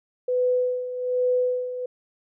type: tone with tremolo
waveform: sine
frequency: 499.8 Hz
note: B4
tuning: 21 cents sharp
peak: -18 dBFS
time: 0.28-1.86 s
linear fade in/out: 5 ms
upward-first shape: sine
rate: 1.2 Hz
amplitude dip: 70%
effects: none